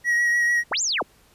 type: tone with vibrato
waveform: triangle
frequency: 1906 Hz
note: A#6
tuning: 38 cents sharp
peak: -16 dBFS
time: 0.04-0.64 s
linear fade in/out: 50 ms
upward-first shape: triangle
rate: 6.8 Hz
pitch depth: 22 cents each way
type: linear two-way sweep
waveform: sine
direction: up then down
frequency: 69 to 7590 to 69 Hz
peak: -21 dBFS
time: 0.71-1.03 s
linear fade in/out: 10 ms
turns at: 0.82 s
effects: pink hiss -57 dBFS RMS until 1.34 s + resampled to 32000 Hz